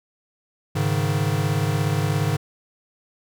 square chord, Ab suspended fourth, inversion none, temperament equal, 103.83 / 138.59 / 155.56 Hz, Ab2 / Db3 / Eb3, 0 / 0 / 0 cents, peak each -25 dBFS, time 0.75-2.37 s, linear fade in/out 10 ms, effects none

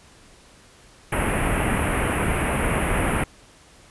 pink band-stop noise, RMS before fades -22 dBFS, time 1.12-3.24 s, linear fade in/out 5 ms, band 2700 to 10000 Hz, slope 48 dB/octave, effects pink hiss -51 dBFS RMS until 3.9 s + resampled to 24000 Hz

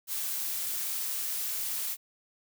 blue noise, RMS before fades -33 dBFS, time 0.07-1.97 s, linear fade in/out 50 ms, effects none

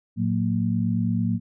sine tone cluster, 110.9 / 180.7 / 230.1 Hz, A2 / F#3 / A#3, +14 / -41 / -22 cents, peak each -25 dBFS, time 0.16-1.4 s, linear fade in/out 50 ms, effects none

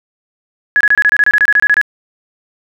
sine tone bursts, 1682 Hz, G#6, 22 cents sharp, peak -6 dBFS, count 15, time 0.76-1.814 s, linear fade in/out 0 ms, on 46 ms, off 26 ms, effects none

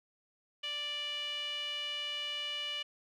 sawtooth tone with band-pass filter, 587 Hz, D5, 1 cent flat, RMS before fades -38 dBFS, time 0.63-2.83 s, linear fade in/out 10 ms, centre 2900 Hz, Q 6.7, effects none

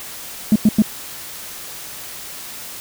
sine tone bursts, 213.9 Hz, A3, 49 cents flat, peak -6 dBFS, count 3, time 0.52-0.821 s, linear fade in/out 2 ms, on 37 ms, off 95 ms, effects tanh soft clip ceiling -5 dBFS + white hiss -33 dBFS RMS until 2.8 s

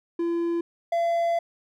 triangle tone pair in turn, 339.5 / 679 Hz, F4 / F5, -49 / -49 cents, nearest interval octave, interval 1200 cents, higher second, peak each -21 / -19 dBFS, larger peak second, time 0.19-0.61 / 0.92-1.39 s, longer second, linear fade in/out 5 ms, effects none

